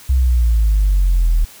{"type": "exponential sweep", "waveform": "sine", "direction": "down", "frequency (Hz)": [66.8, 38.89], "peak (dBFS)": -9, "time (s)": [0.09, 1.45], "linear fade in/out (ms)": 10, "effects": ["tanh soft clip ceiling -7 dBFS", "white hiss -41 dBFS RMS until 1.6 s"]}